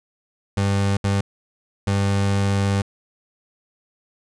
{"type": "tone bursts at uneven times", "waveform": "30% pulse", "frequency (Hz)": 99.2, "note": "G2", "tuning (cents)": 21, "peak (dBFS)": -15, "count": 3, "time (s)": [[0.57, 0.97], [1.04, 1.21], [1.87, 2.82]], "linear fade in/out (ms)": 5, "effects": ["resampled to 22050 Hz"]}